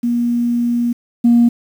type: tone pair in turn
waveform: sine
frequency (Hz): 238.5 / 236.9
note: A#3 / A#3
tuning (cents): +40 / +28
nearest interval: unison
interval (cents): 12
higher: first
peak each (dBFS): -13 / -6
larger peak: second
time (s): 0.03-0.93 / 1.24-1.49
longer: first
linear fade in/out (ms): 10
effects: tanh soft clip ceiling -4 dBFS + 7-bit